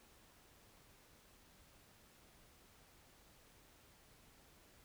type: silence
effects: pink hiss -66 dBFS RMS until 4.84 s